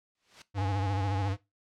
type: noise with exponential growth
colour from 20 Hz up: white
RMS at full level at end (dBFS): -43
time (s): 0.15-0.42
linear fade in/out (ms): 2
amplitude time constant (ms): 58
type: tone with vibrato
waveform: square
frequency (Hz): 98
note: G2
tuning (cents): 0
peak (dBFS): -29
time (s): 0.54-1.37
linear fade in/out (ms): 50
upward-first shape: sine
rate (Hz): 14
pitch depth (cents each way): 67
type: tone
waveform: sine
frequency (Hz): 830.6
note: G#5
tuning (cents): 0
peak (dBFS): -36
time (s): 0.58-1.28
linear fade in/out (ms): 0
effects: noise-tail reverb RT60 0.2 s tail -17 dB re dry + low-pass 5000 Hz 12 dB/octave